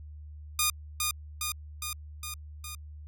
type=tone with echo; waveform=5% pulse; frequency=1222 Hz; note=D#6; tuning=32 cents flat; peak=-12 dBFS; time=0.59-0.7 s; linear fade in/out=2 ms; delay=410 ms; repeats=5; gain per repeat=-3 dB; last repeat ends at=2.75 s; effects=added 75 Hz sine -42 dBFS peak until 3.07 s